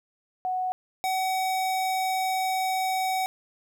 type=tone pair in turn; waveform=sine / square; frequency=740 / 754.2 Hz; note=F#5 / F#5; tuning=0 / +33 cents; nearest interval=unison; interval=33 cents; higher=second; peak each=-25 dBFS; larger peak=neither; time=0.45-0.72 / 1.04-3.26 s; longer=second; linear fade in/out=0 ms; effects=11-bit